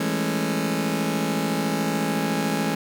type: chord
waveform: sawtooth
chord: A major seventh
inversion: second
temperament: just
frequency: 165 / 206.2 / 220 / 275 Hz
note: E3 / G#3 / A3 / C#4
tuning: +2 / -12 / 0 / -14 cents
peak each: -24 dBFS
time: 0-2.75 s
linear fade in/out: 5 ms
effects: none